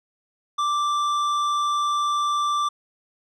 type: tone with tanh clipping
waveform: triangle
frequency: 1174.7 Hz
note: D6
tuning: in tune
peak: -22 dBFS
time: 0.58-2.69 s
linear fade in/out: 10 ms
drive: 15 dB
effects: none